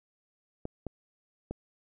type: clicks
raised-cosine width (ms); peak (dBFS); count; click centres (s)
2; -22; 3; 0.654 / 0.867 / 1.51
effects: none